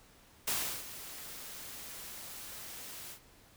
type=noise with ADSR envelope; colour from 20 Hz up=white; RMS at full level=-32 dBFS; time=0.47-3.2 s; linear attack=9 ms; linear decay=350 ms; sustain=-14 dB; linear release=91 ms; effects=pink hiss -61 dBFS RMS until 3.56 s